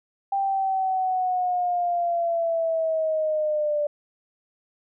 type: linear sweep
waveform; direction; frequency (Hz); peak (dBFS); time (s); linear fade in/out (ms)
sine; down; 790 to 587.3; -21; 0.32-3.87; 5
effects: none